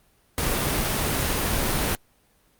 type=noise; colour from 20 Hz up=pink; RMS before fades=-24 dBFS; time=0.38-1.95 s; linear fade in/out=0 ms; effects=pink hiss -62 dBFS RMS until 2.59 s + Opus 32 kbps